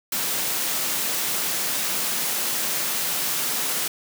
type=high-pass noise; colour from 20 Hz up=white; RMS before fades=-25 dBFS; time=0.12-3.88 s; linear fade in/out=5 ms; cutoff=130 Hz; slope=48 dB/octave; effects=none